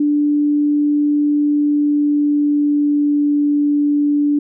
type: tone with pitch glide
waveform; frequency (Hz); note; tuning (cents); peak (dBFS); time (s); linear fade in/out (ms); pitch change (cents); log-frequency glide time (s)
sine; 293.7 to 291.5; D4 to D4; 0 to -13; -12; 0-4.39; 5; -13; 1.41-3.37
effects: none